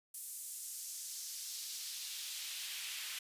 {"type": "noise with high-pass filter sweep", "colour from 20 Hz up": "pink", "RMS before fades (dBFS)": -44, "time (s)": [0.14, 3.19], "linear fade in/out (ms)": 5, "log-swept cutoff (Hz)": [9300, 2400], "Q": 1.4, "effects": ["resampled to 32000 Hz"]}